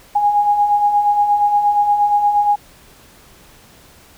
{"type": "beating tone pair", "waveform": "sine", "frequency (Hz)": [817, 825.5], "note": ["G#5", "G#5"], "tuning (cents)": [-29, -11], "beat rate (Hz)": 8.5, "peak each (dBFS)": [-21, -12], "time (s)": [0.15, 2.56], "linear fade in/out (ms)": 10, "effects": ["pink hiss -46 dBFS RMS until 4.17 s"]}